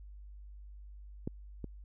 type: clicks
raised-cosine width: 3 ms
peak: -22 / -27 dBFS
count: 2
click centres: 1.275 / 1.643 s
effects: added 50 Hz sine -47 dBFS peak until 1.84 s